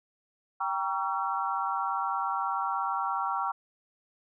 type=chord; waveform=sine; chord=G diminished seventh; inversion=none; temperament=just; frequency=784 / 940.8 / 1128.9 / 1354.7 Hz; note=G5 / Bb5 / Db6 / Fb6; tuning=0 / +16 / +31 / +47 cents; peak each=-33 dBFS; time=0.6-3.52 s; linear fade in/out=10 ms; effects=none